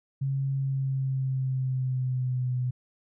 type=tone with pitch glide; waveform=sine; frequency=136.2 to 125.62 Hz; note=C#3 to B2; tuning=-30 to +30 cents; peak=-25 dBFS; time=0.21-2.71 s; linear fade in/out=10 ms; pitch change=-140 cents; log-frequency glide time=0.54-2.57 s; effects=none